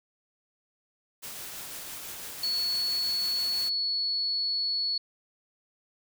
white noise with tremolo, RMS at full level -39 dBFS, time 1.22-3.7 s, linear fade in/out 20 ms, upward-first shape triangle, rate 6 Hz, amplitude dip 25%
sine tone, 4400 Hz, C#8, 14 cents flat, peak -26 dBFS, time 2.43-4.98 s, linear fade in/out 5 ms
effects none

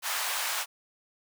pink high-pass noise, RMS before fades -31 dBFS, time 0.02-0.66 s, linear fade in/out 50 ms, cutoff 800 Hz, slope 24 dB/octave, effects none

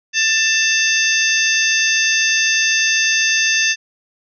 harmonic tone with a mistuned harmonic, 888 Hz, A5, 16 cents sharp, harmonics 2 / 3 / 4 / 5 / 6 / 7, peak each -18 / -18 / -23 / -24 / -25 / -20 dBFS, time 0.13-3.76 s, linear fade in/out 50 ms, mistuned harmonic 5, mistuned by +110 cents, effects none

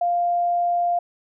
sine tone, 698.5 Hz, F5, in tune, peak -18 dBFS, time 0.01-0.99 s, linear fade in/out 5 ms, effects none

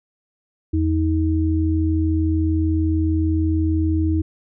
sine tone pair together, 83.5 / 316.7 Hz, E2 / D#4, +23 / +31 cents, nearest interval octave + major seventh, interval 2308 cents, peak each -18 / -20 dBFS, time 0.73-4.22 s, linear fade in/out 10 ms, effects none

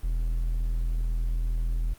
triangle tone, 41.13 Hz, E1, 3 cents flat, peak -22 dBFS, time 0.03-1.94 s, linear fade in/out 10 ms, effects pink hiss -54 dBFS RMS until 1.98 s + Opus 24 kbps

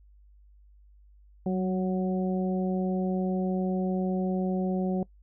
harmonic tone with a mistuned harmonic, 185 Hz, F#3, in tune, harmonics 1 / 2 / 3 / 4, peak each -26 / -32 / -36 / -38 dBFS, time 1.46-5.03 s, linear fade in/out 2 ms, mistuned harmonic 1, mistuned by +22 cents, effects noise-tail reverb RT60 0.1 s tail -22 dB re dry + added 50 Hz sine -53 dBFS peak until 5.22 s

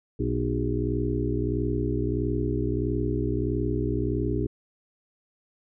harmonic tone with a mistuned harmonic, 61.6 Hz, B1, 4 cents flat, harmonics 1 / 2 / 4 / 5 / 6 / 7, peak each -30 / -29 / -33 / -30 / -33 / -32 dBFS, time 0.19-4.47 s, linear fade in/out 10 ms, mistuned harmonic 7, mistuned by -83 cents, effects none

